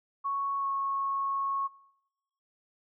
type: tone with pitch glide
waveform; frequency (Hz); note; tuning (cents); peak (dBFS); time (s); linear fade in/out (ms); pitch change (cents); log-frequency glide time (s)
sine; 1108.7 to 1098.5; C#6 to C#6; 0 to -16; -28; 0.24-1.68; 20; -16; 0.58-0.67
effects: noise-tail reverb RT60 1.0 s tail -25 dB re dry